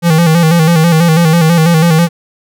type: tone with vibrato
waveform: square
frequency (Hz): 164.81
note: E3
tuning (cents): 0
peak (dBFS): -6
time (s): 0.02-2.09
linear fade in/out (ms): 50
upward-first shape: square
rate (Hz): 6.1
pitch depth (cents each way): 65
effects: none